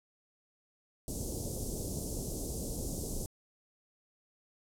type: band-stop noise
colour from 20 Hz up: pink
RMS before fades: -37 dBFS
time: 1.08-3.26 s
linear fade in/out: 0 ms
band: 540 to 6100 Hz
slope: 24 dB/octave
effects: low-pass 12000 Hz 12 dB/octave